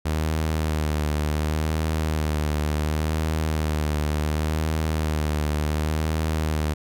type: tone with vibrato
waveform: sawtooth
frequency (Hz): 77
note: D#2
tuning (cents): -17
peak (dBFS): -18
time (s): 0.05-6.74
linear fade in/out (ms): 10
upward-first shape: sine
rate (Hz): 0.69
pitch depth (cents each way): 40
effects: none